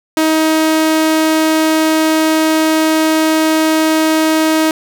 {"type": "tone", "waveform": "sawtooth", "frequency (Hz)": 316.1, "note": "D#4", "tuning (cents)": 27, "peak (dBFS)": -6, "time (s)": [0.17, 4.71], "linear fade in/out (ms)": 2, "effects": []}